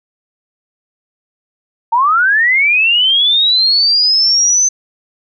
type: linear sweep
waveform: sine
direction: up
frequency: 887 to 6190 Hz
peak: -8 dBFS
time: 1.92-4.69 s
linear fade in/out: 10 ms
effects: none